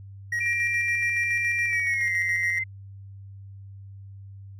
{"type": "tone with tremolo", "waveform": "triangle", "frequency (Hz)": 1895, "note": "A#6", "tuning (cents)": 28, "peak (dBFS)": -22, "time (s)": [0.32, 2.59], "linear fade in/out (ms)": 5, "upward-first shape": "square", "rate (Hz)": 7.1, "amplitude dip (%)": 40}
{"type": "tone with pitch glide", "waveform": "sine", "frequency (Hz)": [2368, 2073], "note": ["D7", "C7"], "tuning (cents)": [14, -17], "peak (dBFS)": -25, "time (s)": [0.4, 2.64], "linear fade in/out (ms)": 10, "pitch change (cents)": -231, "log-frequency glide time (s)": [1.66, 2.12]}
{"effects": ["added 98 Hz sine -40 dBFS peak until 4.59 s"]}